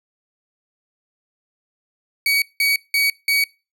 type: tone bursts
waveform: 30% pulse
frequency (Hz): 2257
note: C#7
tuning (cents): +31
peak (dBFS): -13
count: 4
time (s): 2.26-3.44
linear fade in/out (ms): 2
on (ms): 160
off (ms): 180
effects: noise-tail reverb RT60 0.3 s tail -25 dB re dry